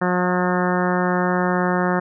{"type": "harmonic tone", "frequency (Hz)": 180.2, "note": "F#3", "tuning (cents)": -45, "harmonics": [1, 2, 3, 4, 5, 6, 7, 8, 9, 10], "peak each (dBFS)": [-21, -24, -26, -27, -28, -29, -29, -30, -31, -31], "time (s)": [0.01, 2], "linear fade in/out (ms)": 10, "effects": []}